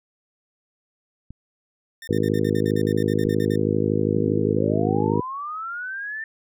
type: clicks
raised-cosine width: 5 ms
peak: -26 dBFS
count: 2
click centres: 1.306 / 3.259 s
type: tone bursts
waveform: sawtooth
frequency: 1811 Hz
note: A6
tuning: 49 cents sharp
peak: -33 dBFS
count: 15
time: 2.02-3.558 s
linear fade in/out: 2 ms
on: 54 ms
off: 52 ms
type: harmonic tone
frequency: 52.5 Hz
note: G#1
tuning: 19 cents sharp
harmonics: 2 / 3 / 4 / 5 / 6 / 7 / 8 / 9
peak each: -27 / -27 / -27 / -27 / -27 / -27 / -27 / -27 dBFS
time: 2.09-5.21 s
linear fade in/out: 5 ms
type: linear sweep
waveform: sine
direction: up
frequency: 170 to 1800 Hz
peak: -28 dBFS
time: 4.16-6.24 s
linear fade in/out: 2 ms
effects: none